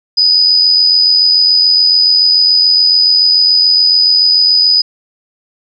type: tone with amplitude modulation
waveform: sine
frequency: 4978 Hz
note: D#8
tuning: in tune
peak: -4 dBFS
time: 0.17-4.82 s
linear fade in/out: 10 ms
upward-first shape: sine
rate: 87 Hz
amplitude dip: 40%
effects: none

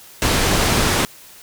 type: low-pass noise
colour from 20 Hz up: pink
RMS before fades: -17 dBFS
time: 0.22-1.05 s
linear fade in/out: 0 ms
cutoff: 9700 Hz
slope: 12 dB/octave
effects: white hiss -43 dBFS RMS until 1.42 s

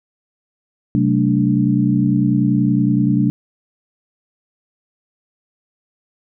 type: tone cluster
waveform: sine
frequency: 131.2 / 190.6 / 221.2 / 290.5 Hz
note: C3 / G3 / A3 / D4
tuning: +5 / -48 / +9 / -19 cents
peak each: -18 dBFS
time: 0.95-3.3 s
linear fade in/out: 0 ms
effects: none

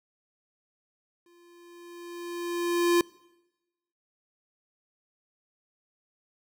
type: tone with exponential growth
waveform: square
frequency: 346.2 Hz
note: F4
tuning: 15 cents flat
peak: -19 dBFS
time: 1.26-3.01 s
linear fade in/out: 2 ms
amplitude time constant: 380 ms
effects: noise-tail reverb RT60 1.0 s tail -24 dB re dry

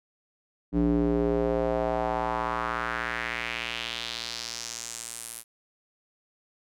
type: tone with band-pass filter sweep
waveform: square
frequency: 58.27 Hz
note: A#1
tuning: in tune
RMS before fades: -29 dBFS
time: 0.72-5.44 s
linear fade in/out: 50 ms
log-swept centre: 260 to 11000 Hz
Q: 2.5
effects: none

